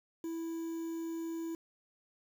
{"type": "tone with quantisation", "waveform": "triangle", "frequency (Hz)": 329.6, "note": "E4", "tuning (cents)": 0, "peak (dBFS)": -34, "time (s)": [0.24, 1.55], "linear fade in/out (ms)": 2, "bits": 9, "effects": []}